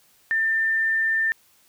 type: tone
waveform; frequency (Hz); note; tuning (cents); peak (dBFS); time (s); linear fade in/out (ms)
sine; 1792; A6; +31; -19; 0.31-1.32; 0
effects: white hiss -59 dBFS RMS until 1.68 s